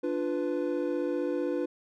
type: chord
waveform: triangle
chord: B diminished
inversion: first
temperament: equal with one note detuned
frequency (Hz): 293.7 / 349.2 / 496.5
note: D4 / F4 / B4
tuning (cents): 0 / 0 / +9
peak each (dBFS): -30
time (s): 0.03-1.66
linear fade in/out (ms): 10
effects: none